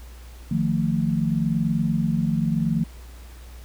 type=tone cluster; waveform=sine; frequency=154.6 / 175.4 / 223.6 Hz; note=D#3 / F3 / A3; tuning=-11 / +8 / +28 cents; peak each=-24 dBFS; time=0.51-2.84 s; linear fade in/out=5 ms; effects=added 60 Hz sine -39 dBFS peak until 3.64 s + pink hiss -50 dBFS RMS until 3.64 s